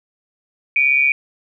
sine tone pair together, 2302 / 2439 Hz, D7 / D#7, -35 / -35 cents, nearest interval minor second, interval 100 cents, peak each -15 dBFS, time 0.76-1.12 s, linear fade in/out 2 ms, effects none

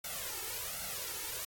white noise with flanger, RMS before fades -40 dBFS, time 0.04-1.45 s, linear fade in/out 5 ms, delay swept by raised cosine 1.4 to 2.3 ms, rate 1.3 Hz, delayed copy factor +0.9, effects AAC 64 kbps

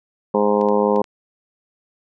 harmonic tone, 103.83 Hz, G#2, in tune, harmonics 2 / 3 / 4 / 5 / 6 / 7 / 8 / 9 / 10, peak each -21 / -28 / -19 / -19 / -31 / -31 / -26 / -24 / -28 dBFS, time 0.34-1.02 s, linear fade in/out 5 ms
clicks, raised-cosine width 0.2 ms, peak -24 dBFS, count 4, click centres 0.613 / 0.687 / 0.961 / 1.042 s
effects none

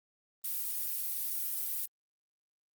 violet noise, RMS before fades -35 dBFS, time 0.44-1.86 s, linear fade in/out 5 ms, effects Opus 32 kbps

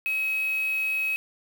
sine tone with quantisation, 2558 Hz, D#7, 47 cents sharp, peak -24 dBFS, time 0.06-1.16 s, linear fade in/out 0 ms, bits 6, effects none

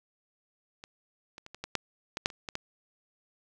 clicks, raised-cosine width 0.2 ms, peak -27 / -27 / -28 / -26 / -19 / -10 / -16 / -7 / -29 / -19 / -16 dBFS, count 11, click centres 0.839 / 1.381 / 1.464 / 1.546 / 1.64 / 1.753 / 2.171 / 2.259 / 2.302 / 2.488 / 2.554 s, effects none

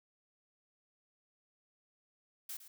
blue noise with echo, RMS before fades -43 dBFS, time 2.49-2.57 s, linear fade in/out 5 ms, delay 110 ms, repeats 1, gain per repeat -12 dB, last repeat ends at 2.68 s, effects none

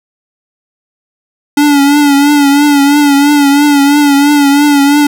square tone with vibrato, 286.4 Hz, D4, 43 cents flat, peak -5 dBFS, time 1.57-5.07 s, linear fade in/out 5 ms, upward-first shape triangle, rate 3 Hz, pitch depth 58 cents each way, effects none

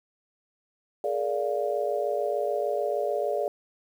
sine chord, Bb dominant seventh, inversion third, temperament just, 419.5 / 466.2 / 582.7 / 699.2 Hz, Ab4 / Bb4 / D5 / F5, +17 / 0 / -14 / +2 cents, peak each -30 / -33 / -28 / -32 dBFS, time 1.04-3.48 s, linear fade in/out 2 ms, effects 9-bit

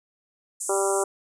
pink band-pass noise, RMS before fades -32 dBFS, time 0.6-1.04 s, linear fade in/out 10 ms, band 7200 to 9500 Hz, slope 48 dB/octave
harmonic tone, 196 Hz, G3, in tune, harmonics 2 / 3 / 4 / 5 / 6 / 7, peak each -24 / -28 / -30 / -32 / -34 / -35 dBFS, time 0.69-1.04 s, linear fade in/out 5 ms
effects none

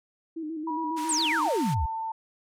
sine tone with vibrato, 315.6 Hz, D#4, 25 cents sharp, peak -31 dBFS, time 0.36-1.49 s, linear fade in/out 10 ms, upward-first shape square, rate 7.3 Hz, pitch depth 57 cents each way
sine tone with pitch glide, 969 to 893.7 Hz, B5 to A5, -33 to +27 cents, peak -29 dBFS, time 0.67-2.12 s, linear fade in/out 5 ms, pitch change -140 cents, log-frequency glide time 0.98-1.72 s
pink band-pass noise, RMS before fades -42 dBFS, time 0.96-1.75 s, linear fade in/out 20 ms, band 1100 to 12000 Hz, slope 24 dB/octave
sine exponential sweep, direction down, 9330 to 58.27 Hz, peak -24 dBFS, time 1.09-1.86 s, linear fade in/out 5 ms
effects none

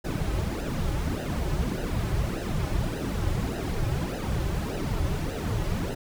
brown noise with flanger, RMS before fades -28 dBFS, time 0.04-5.95 s, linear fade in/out 10 ms, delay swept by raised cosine 0.88 to 4.38 ms, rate 1.7 Hz, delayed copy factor -0.75, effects none

